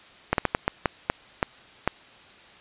slowing click train, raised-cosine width 0.5 ms, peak -5 dBFS, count 9, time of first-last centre 0.33-1.876 s, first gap 52 ms, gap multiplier 1.36, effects white hiss -50 dBFS RMS until 2.6 s + resampled to 8000 Hz

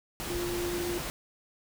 sine tone in noise, 349.4 Hz, F4, 1 cent sharp, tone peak -31 dBFS, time 0.3-0.98 s, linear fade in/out 0 ms, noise pink, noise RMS -36 dBFS, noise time 0.2-1.1 s, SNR +2 dB, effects none

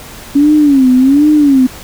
sine tone with vibrato, 277.2 Hz, C#4, in tune, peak -4 dBFS, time 0.35-1.67 s, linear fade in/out 10 ms, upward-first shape sine, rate 1.3 Hz, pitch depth 160 cents each way, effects pink hiss -31 dBFS RMS until 1.83 s

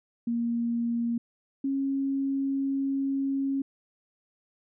sine tone pair in turn, 234.6 / 273.1 Hz, A#3 / C#4, +11 / -26 cents, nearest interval minor third, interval 263 cents, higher second, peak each -25 dBFS, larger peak neither, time 0.27-1.18 / 1.64-3.62 s, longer second, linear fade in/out 5 ms, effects none

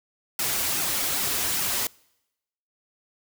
white noise with flanger, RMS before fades -26 dBFS, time 0.39-1.87 s, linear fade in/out 2 ms, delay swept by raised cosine 1.7 to 6.7 ms, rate 2.5 Hz, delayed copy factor -0.85, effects noise-tail reverb RT60 0.9 s tail -26 dB re dry

